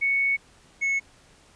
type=tone pair in turn; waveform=sine / triangle; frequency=2217 / 2197 Hz; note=C#7 / C#7; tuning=0 / -16 cents; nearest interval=unison; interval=16 cents; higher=first; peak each=-20 dBFS; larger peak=neither; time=0.01-0.37 / 0.81-1 s; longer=first; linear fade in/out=20 ms; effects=pink hiss -56 dBFS RMS until 1.55 s + resampled to 22050 Hz